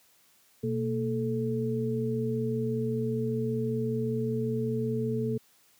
sine tone cluster, 124.6 / 229.8 / 436.1 Hz, B2 / A#3 / A4, +16 / -25 / -15 cents, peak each -31 dBFS, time 0.63-5.38 s, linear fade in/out 10 ms, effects white hiss -63 dBFS RMS until 5.79 s + high-pass 80 Hz 12 dB/octave

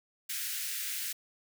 white high-pass noise, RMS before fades -36 dBFS, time 0.29-1.13 s, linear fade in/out 10 ms, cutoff 1500 Hz, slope 48 dB/octave, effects none

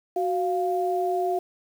sine tone pair together, 370 / 698.5 Hz, F#4 / F5, 0 / 0 cents, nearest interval major seventh, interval 1100 cents, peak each -25 dBFS, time 0.16-1.39 s, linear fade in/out 5 ms, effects 8-bit

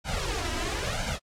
pink noise with flanger, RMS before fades -30 dBFS, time 0.04-1.19 s, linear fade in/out 50 ms, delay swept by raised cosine 1.3 to 3.1 ms, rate 1 Hz, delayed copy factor +1, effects low-pass 7000 Hz 12 dB/octave + AAC 64 kbps

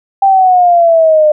sine exponential sweep, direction down, 790 to 601 Hz, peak -4 dBFS, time 0.22-1.32 s, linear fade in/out 5 ms, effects none

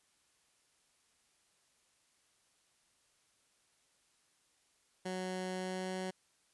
15% pulse tone with pitch glide, 185 to 186.39 Hz, F#3 to F#3, 0 to +13 cents, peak -31 dBFS, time 5.05-6.11 s, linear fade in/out 10 ms, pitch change +13 cents, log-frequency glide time 5.55-5.96 s, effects white hiss -73 dBFS RMS until 6.53 s + resampled to 24000 Hz

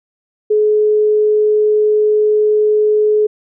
sine tone, 424.7 Hz, G#4, 39 cents sharp, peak -9 dBFS, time 0.5-3.27 s, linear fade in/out 10 ms, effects none

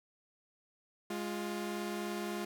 sawtooth tone pair together, 207.2 / 350.9 Hz, G#3 / F4, -4 / +8 cents, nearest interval major sixth, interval 912 cents, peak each -35 / -35 dBFS, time 1.1-2.45 s, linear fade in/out 5 ms, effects none

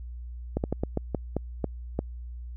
slowing click train, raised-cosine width 2 ms, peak -13 dBFS, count 9, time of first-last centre 0.57-1.991 s, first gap 69 ms, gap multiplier 1.26, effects added 60 Hz sine -36 dBFS peak until 2.56 s

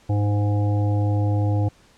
harmonic tone, 103.1 Hz, G#2, 12 cents flat, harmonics 1 / 3 / 5 / 7 / 8, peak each -18 / -28 / -32 / -35 / -36 dBFS, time 0.09-1.69 s, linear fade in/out 10 ms, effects pink hiss -55 dBFS RMS until 1.97 s + low-pass 8000 Hz 12 dB/octave

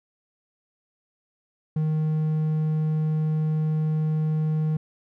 triangle tone, 155.56 Hz, D#3, in tune, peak -19 dBFS, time 1.76-4.77 s, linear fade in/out 5 ms, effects none

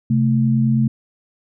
sine tone pair together, 131.53 / 221.2 Hz, C3 / A3, +9 / +9 cents, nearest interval major sixth, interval 900 cents, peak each -16 dBFS, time 0.1-0.88 s, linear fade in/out 5 ms, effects none

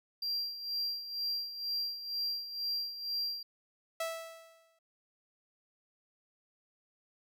triangle tone with tremolo, 4744 Hz, D8, 17 cents sharp, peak -30 dBFS, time 0.22-3.43 s, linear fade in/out 5 ms, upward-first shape sine, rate 2.1 Hz, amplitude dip 70%
sawtooth tone with exponential decay, 656 Hz, E5, 9 cents flat, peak -28 dBFS, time 4-4.79 s, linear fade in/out 5 ms, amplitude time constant 170 ms
effects none

